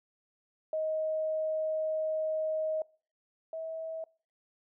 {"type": "tone pair in turn", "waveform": "sine", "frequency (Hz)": [628, 645.7], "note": ["D#5", "E5"], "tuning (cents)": [16, -36], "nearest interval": "unison", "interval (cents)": 48, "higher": "second", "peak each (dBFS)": [-29, -35], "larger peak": "first", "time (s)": [[0.73, 2.82], [3.53, 4.04]], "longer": "first", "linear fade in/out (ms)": 2, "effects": ["noise-tail reverb RT60 0.4 s tail -24 dB re dry"]}